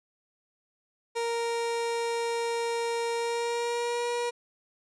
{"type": "tone with pitch glide", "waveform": "30% pulse", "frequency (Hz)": [466.2, 479], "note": ["A#4", "A#4"], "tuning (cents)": [0, 47], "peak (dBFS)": -25, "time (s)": [1.15, 4.31], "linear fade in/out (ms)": 20, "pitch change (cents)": 47, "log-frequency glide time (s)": [3.15, 4.08], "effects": ["resampled to 22050 Hz"]}